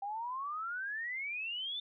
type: exponential sweep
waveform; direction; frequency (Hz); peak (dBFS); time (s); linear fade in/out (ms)
sine; up; 784 to 3586; -36; 0.02-1.8; 5
effects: none